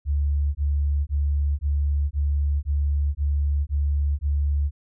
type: tone bursts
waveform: sine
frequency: 72 Hz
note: D2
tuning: 34 cents flat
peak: -19 dBFS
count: 9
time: 0.05-4.71 s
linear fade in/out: 50 ms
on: 500 ms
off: 20 ms
effects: none